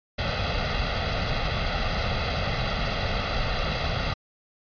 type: noise with comb filter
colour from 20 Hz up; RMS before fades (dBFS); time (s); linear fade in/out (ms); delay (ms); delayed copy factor
pink; -26; 0.18-4.14; 10; 1.5; +0.7
effects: resampled to 11025 Hz